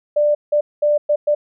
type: tone bursts at uneven times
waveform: sine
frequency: 592 Hz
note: D5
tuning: 14 cents sharp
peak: -12 dBFS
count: 5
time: 0.16-0.35 / 0.52-0.61 / 0.82-0.98 / 1.09-1.16 / 1.27-1.35 s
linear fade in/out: 10 ms
effects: none